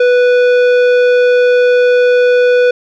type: tone with tanh clipping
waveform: sine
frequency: 493.3 Hz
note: B4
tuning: 2 cents flat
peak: -8 dBFS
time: 0-2.71 s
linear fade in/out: 5 ms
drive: 13 dB
effects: none